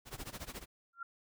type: noise with tremolo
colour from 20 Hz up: pink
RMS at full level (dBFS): -42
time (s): 0.05-0.66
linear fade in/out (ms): 50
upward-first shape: sine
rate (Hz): 14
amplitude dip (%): 90
type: tone with exponential growth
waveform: sine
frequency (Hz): 1380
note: F6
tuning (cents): -21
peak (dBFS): -36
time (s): 0.93-1.03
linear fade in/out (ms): 5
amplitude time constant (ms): 20
effects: none